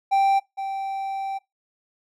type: tone pair in turn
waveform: triangle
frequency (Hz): 784 / 780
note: G5 / G5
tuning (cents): 0 / -9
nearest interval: unison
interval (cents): 9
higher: first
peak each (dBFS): -14 / -24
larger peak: first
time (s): 0.11-0.4 / 0.57-1.39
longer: second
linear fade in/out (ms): 20
effects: noise-tail reverb RT60 0.2 s tail -22 dB re dry